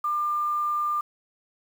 sine tone with quantisation, 1197 Hz, D6, 33 cents sharp, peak -23 dBFS, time 0.04-1.01 s, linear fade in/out 5 ms, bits 8, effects none

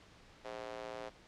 square tone with high-pass filter, 58.27 Hz, A#1, in tune, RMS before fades -45 dBFS, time 0.44-1.1 s, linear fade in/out 20 ms, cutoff 530 Hz, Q 2.2, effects pink hiss -60 dBFS RMS until 1.27 s + low-pass 5000 Hz 12 dB/octave

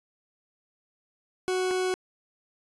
40% pulse tone pair in turn, 370 / 370 Hz, F#4 / F#4, 0 / 0 cents, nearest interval unison, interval 0 cents, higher neither, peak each -24 / -24 dBFS, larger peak neither, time 1.48-1.71 / 1.71-1.94 s, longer neither, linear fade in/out 0 ms, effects resampled to 24000 Hz

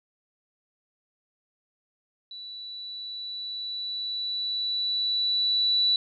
sine tone with level ramp, 3951 Hz, B7, in tune, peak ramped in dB -38 to -19 dBFS, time 2.31-5.96 s, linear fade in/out 2 ms, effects none

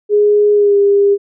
sine tone with pitch glide, 415.3 to 402.3 Hz, G#4 to G4, 0 to +45 cents, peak -7 dBFS, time 0.09-1.18 s, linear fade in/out 50 ms, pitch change -55 cents, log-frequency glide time 0.53-0.77 s, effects none

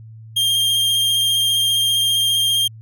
45% pulse tone with vibrato, 3203 Hz, G7, 37 cents sharp, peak -15 dBFS, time 0.36-2.68 s, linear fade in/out 10 ms, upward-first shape triangle, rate 15 Hz, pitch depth 21 cents each way, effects added 111 Hz sine -36 dBFS peak until 2.81 s

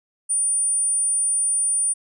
sine tone, 9340 Hz, D9, 11 cents flat, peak -18 dBFS, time 0.29-1.94 s, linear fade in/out 20 ms, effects none

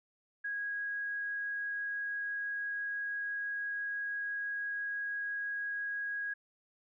sine tone, 1649 Hz, G#6, 13 cents flat, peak -34 dBFS, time 0.44-6.34 s, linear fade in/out 10 ms, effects none

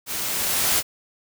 white noise with level ramp, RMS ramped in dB -29 to -19 dBFS, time 0.06-0.83 s, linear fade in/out 50 ms, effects none

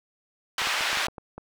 white band-pass noise, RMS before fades -27 dBFS, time 0.58-1.07 s, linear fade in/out 2 ms, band 820 to 3100 Hz, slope 12 dB/octave
clicks, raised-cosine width 1 ms, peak -24 dBFS, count 8, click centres 0.618 / 0.672 / 0.809 / 0.93 / 0.972 / 1.084 / 1.182 / 1.38 s
effects none

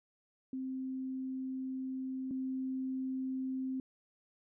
sine tone pair in turn, 261.6 / 261.6 Hz, C4 / C4, 0 / 0 cents, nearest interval unison, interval 0 cents, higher neither, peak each -36 / -34 dBFS, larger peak second, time 0.53-2.31 / 2.31-3.8 s, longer first, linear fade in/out 2 ms, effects none

